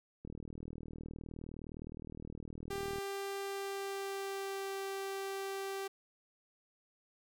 click train, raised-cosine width 3 ms, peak -33 dBFS, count 109, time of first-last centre 0.25-2.984 s, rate 39.5 Hz
sawtooth tone with pitch glide, 395.2 to 390.4 Hz, G4 to G4, +14 to -7 cents, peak -34 dBFS, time 2.7-5.88 s, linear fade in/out 10 ms, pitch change -21 cents, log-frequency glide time 3.41-4.77 s
effects none

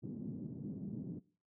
white band-pass noise, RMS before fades -44 dBFS, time 0.02-1.2 s, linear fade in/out 20 ms, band 130 to 250 Hz, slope 24 dB/octave, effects noise-tail reverb RT60 0.4 s tail -20 dB re dry

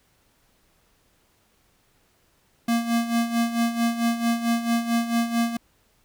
square tone with tremolo, 233.1 Hz, A#3, in tune, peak -19 dBFS, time 2.68-5.57 s, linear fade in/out 5 ms, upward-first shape sine, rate 4.5 Hz, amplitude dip 70%, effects pink hiss -64 dBFS RMS until 6.04 s

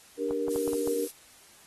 sine chord, G minor, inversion second, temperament just, 294 / 392 / 470.4 Hz, D4 / G4 / Bb4, +2 / 0 / +16 cents, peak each -33 / -34 / -29 dBFS, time 0.17-1.08 s, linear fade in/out 50 ms
clicks, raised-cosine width 1 ms, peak -24 dBFS, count 6, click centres 0.309 / 0.482 / 0.56 / 0.677 / 0.733 / 0.875 s
violet noise, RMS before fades -36 dBFS, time 0.5-1.11 s, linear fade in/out 10 ms
effects white hiss -55 dBFS RMS until 1.66 s + AAC 32 kbps

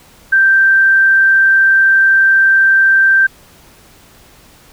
sine tone, 1568 Hz, G6, in tune, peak -6 dBFS, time 0.32-3.27 s, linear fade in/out 10 ms, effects pink hiss -44 dBFS RMS until 4.72 s

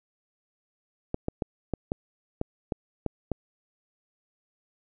clicks, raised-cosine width 2 ms, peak -14 dBFS, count 9, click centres 1.144 / 1.284 / 1.422 / 1.737 / 1.919 / 2.414 / 2.722 / 3.063 / 3.317 s, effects none

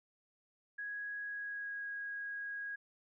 sine tone with pitch glide, 1661.2 to 1645.9 Hz, G#6 to G#6, 0 to -16 cents, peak -39 dBFS, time 0.78-2.76 s, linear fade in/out 10 ms, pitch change -16 cents, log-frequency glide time 1.21-1.88 s, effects none

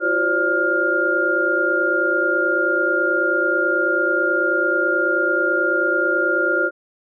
sine tone cluster, 338.3 / 367.5 / 525 / 579 / 1408 Hz, E4 / F#4 / C5 / D5 / F6, +45 / -12 / +6 / -25 / +14 cents, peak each -25 / -25 / -25 / -25 / -18 dBFS, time 0-6.71 s, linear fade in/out 50 ms, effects none

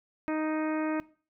harmonic tone, 311.1 Hz, D#4, in tune, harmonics 1 / 2 / 3 / 4 / 5 / 6 / 7 / 8, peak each -29 / -35 / -39 / -41 / -43 / -45 / -46 / -47 dBFS, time 0.28-1 s, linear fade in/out 0 ms, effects noise-tail reverb RT60 0.4 s tail -20 dB re dry

